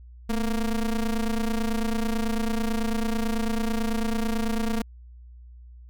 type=ring-modulated tone; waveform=square; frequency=116.54 Hz; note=A#2; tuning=in tune; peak=-21 dBFS; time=0.29-4.82 s; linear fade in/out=5 ms; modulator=102 Hz; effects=added 60 Hz sine -43 dBFS peak until 5.89 s